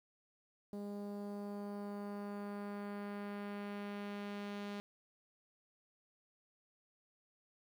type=tone with low-pass filter sweep; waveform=sawtooth; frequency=203.6 Hz; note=G#3; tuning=34 cents flat; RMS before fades=-44 dBFS; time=0.73-4.8 s; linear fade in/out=0 ms; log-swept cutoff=580 to 4200 Hz; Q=1; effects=11-bit